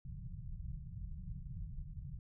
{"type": "low-pass noise", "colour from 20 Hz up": "pink", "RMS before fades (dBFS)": -45, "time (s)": [0.05, 2.19], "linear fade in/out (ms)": 2, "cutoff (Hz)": 180, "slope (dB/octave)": 96, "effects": []}